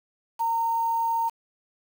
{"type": "tone with quantisation", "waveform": "sine", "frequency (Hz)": 918, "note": "A#5", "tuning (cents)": -27, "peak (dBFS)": -22, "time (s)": [0.39, 1.3], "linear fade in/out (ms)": 20, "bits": 7, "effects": []}